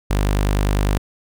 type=tone; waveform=sawtooth; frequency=50 Hz; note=G1; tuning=35 cents sharp; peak=-12 dBFS; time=0.1-0.98 s; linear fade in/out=10 ms; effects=none